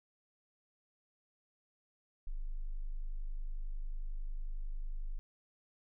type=tone; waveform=sine; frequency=25.53 Hz; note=G#0; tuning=29 cents flat; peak=-35 dBFS; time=2.27-5.19 s; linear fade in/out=0 ms; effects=none